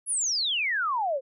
sine exponential sweep, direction down, 11000 to 504 Hz, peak -24 dBFS, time 0.06-1.21 s, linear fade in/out 50 ms, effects none

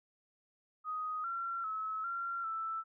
sine tone with pitch steps, 1251 / 1364 / 1293 / 1374 / 1323 Hz, D#6 / F6 / E6 / F6 / E6, +9 / -41 / -34 / -29 / +6 cents, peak -35 dBFS, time 0.84-2.84 s, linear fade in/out 50 ms, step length 400 ms, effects none

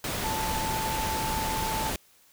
sine tone in noise, 880 Hz, A5, in tune, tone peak -30 dBFS, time 0.24-1.9 s, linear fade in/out 2 ms, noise pink, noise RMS -31 dBFS, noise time 0.04-1.96 s, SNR -2 dB, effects white hiss -60 dBFS RMS until 2.32 s

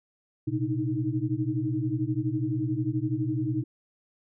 sine tone cluster, 118.4 / 131.2 / 306 / 317.6 Hz, A#2 / C3 / D#4 / D#4, +27 / +5 / -29 / +36 cents, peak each -31 dBFS, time 0.47-3.64 s, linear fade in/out 10 ms, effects none

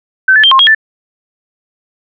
sine tone with pitch steps, 1536 / 1738 / 3165 / 1064 / 3272 / 1763 Hz, G6 / A6 / G7 / C6 / G#7 / A6, -36 / -22 / +16 / +29 / -26 / +3 cents, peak -3 dBFS, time 0.28-0.748 s, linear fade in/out 5 ms, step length 78 ms, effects none

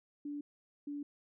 sine tone pair in turn, 290.6 / 289.1 Hz, D4 / D4, -18 / -27 cents, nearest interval unison, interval 9 cents, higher first, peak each -38 / -38 dBFS, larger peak neither, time 0.25-0.41 / 0.87-1.03 s, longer neither, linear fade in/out 5 ms, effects none

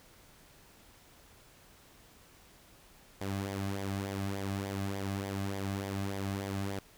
sawtooth tone with flanger, 98.3 Hz, G2, 5 cents sharp, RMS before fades -36 dBFS, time 3.21-6.79 s, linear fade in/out 0 ms, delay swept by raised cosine 0.72 to 2.22 ms, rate 3.4 Hz, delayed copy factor -0.6, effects pink hiss -59 dBFS RMS until 6.97 s

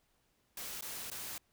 white noise with dropouts, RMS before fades -43 dBFS, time 0.57-1.38 s, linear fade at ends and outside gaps 2 ms, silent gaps 0.81-0.823 / 1.101-1.115 s, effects pink hiss -75 dBFS RMS until 1.52 s

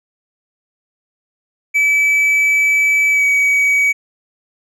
triangle tone with pitch glide, 2300 to 2268 Hz, D7 to C#7, -37 to +39 cents, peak -9 dBFS, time 1.74-3.93 s, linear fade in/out 20 ms, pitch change -24 cents, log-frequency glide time 3.11-3.24 s, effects none

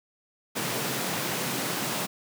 pink high-pass noise, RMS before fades -30 dBFS, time 0.55-2.07 s, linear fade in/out 20 ms, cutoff 120 Hz, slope 48 dB/octave, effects none

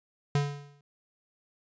square tone with exponential decay, 143.5 Hz, D3, 40 cents flat, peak -22 dBFS, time 0.35-0.81 s, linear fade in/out 2 ms, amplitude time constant 98 ms, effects resampled to 16000 Hz

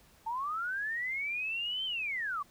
sine linear two-way sweep, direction up then down, 872 to 3136 to 1090 Hz, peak -32 dBFS, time 0.26-2.43 s, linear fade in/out 10 ms, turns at 1.85 s, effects pink hiss -62 dBFS RMS until 2.5 s

